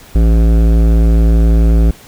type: tone with hard clipping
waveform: sine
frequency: 55.8 Hz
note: A1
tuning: 25 cents sharp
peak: -8 dBFS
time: 0.15-1.91 s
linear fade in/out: 5 ms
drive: 15 dB
effects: pink hiss -39 dBFS RMS until 2.07 s